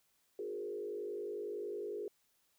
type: tone with frequency modulation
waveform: sine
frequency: 415.3 Hz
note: G#4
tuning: in tune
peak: -38 dBFS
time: 0.39-2.08 s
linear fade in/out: 2 ms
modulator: 50.9 Hz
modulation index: 1.1
effects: white hiss -75 dBFS RMS until 2.58 s